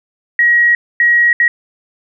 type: tone bursts at uneven times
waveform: sine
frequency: 1901 Hz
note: A#6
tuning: 33 cents sharp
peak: -7 dBFS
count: 3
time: 0.39-0.75 / 1-1.33 / 1.4-1.48 s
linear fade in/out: 2 ms
effects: none